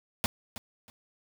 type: noise with echo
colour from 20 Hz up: pink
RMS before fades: -27 dBFS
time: 0.24-0.26 s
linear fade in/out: 0 ms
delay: 320 ms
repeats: 2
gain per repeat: -13 dB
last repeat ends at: 0.9 s
effects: none